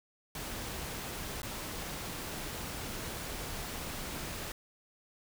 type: noise with dropouts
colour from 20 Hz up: pink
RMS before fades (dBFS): -40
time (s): 0.35-4.52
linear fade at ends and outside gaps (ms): 2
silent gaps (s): 1.419-1.43
effects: none